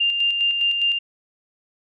sine tone with tremolo, 2797 Hz, F7, 2 cents sharp, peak -16 dBFS, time 0-0.99 s, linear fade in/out 10 ms, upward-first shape square, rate 4.9 Hz, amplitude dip 40%, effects none

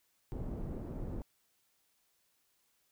pink low-pass noise, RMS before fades -40 dBFS, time 0.32-1.22 s, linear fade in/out 0 ms, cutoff 410 Hz, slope 12 dB/octave, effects white hiss -75 dBFS RMS until 2.91 s

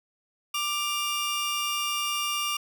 sawtooth tone pair together, 1181.9 / 2811 Hz, D6 / F7, +11 / +11 cents, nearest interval octave + minor third, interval 1500 cents, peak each -26 dBFS, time 0.54-2.57 s, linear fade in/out 5 ms, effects none

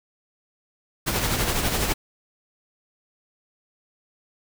pink noise with tremolo, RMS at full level -22 dBFS, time 1.06-1.94 s, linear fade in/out 20 ms, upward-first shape sine, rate 12 Hz, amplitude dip 45%, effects none

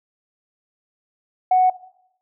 sine tone, 740 Hz, F#5, in tune, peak -11 dBFS, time 1.51-1.7 s, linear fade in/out 5 ms, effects noise-tail reverb RT60 0.8 s tail -18 dB re dry + tanh soft clip ceiling -7 dBFS

